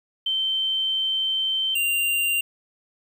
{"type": "tone pair in turn", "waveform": ["sine", "square"], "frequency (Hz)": [3106, 2782], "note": ["G7", "F7"], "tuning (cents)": [-17, -7], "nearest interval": "major second", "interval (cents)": 190, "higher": "first", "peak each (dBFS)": -21, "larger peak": "neither", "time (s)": [[0.26, 1.75], [1.75, 2.41]], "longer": "first", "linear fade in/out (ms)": 5, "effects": ["9-bit"]}